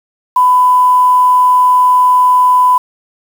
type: tone with quantisation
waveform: sine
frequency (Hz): 1000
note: B5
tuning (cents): +21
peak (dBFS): -5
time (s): 0.36-2.78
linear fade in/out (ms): 5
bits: 5
effects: none